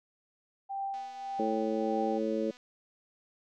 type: tone with tremolo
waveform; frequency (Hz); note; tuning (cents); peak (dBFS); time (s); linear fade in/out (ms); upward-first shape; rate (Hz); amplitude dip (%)
sine; 786; G5; +4; -31; 0.69-2.19; 20; triangle; 1.7; 75
type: click train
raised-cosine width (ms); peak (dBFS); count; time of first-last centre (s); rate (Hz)
0.2; -39; 405; 0.94-2.569; 248
type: harmonic tone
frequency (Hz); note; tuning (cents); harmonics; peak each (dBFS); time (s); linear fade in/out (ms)
110; A2; 0; 2 / 3 / 4 / 5; -34 / -34 / -34 / -34; 1.39-2.51; 5
effects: none